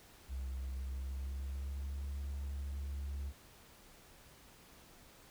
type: tone with pitch glide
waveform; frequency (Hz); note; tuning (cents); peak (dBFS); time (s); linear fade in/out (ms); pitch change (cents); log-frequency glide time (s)
triangle; 65.41 to 69.7; C2 to C#2; 0 to +10; -35; 0.28-3.33; 50; +110; 0.77-2.01
effects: tanh soft clip ceiling -33 dBFS + pink hiss -60 dBFS RMS until 5.3 s